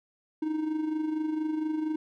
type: tone with amplitude modulation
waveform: triangle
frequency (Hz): 311.1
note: D#4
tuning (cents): 0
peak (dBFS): -23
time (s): 0.42-1.96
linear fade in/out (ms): 5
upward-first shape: sine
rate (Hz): 24.3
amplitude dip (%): 55
effects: none